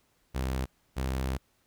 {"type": "tone pair in turn", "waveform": "sawtooth", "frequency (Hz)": [65.1, 65.42], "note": ["C2", "C2"], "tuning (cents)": [-8, 0], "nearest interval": "unison", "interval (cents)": 8, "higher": "second", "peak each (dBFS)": [-25, -25], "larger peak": "neither", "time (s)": [[0.34, 0.66], [0.96, 1.38]], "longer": "second", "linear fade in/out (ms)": 20, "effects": ["pink hiss -70 dBFS RMS until 1.66 s"]}